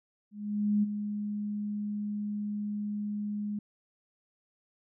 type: tone with ADSR envelope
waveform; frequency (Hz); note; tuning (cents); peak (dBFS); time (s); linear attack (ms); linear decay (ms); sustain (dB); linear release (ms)
sine; 207.7; G#3; 0; -22; 0.31-3.59; 520; 21; -9; 4
effects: none